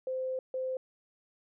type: tone bursts at uneven times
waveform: sine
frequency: 518 Hz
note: C5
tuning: 17 cents flat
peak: -31 dBFS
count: 2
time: 0.07-0.39 / 0.54-0.77 s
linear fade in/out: 2 ms
effects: none